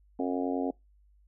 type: harmonic tone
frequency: 90.1 Hz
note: F#2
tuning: 45 cents flat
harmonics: 3 / 4 / 5 / 6 / 7 / 8 / 9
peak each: -30 / -37 / -35 / -41 / -39 / -38 / -44 dBFS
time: 0.19-0.71 s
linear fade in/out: 5 ms
effects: noise-tail reverb RT60 0.2 s tail -26 dB re dry + added 50 Hz sine -59 dBFS peak until 1.27 s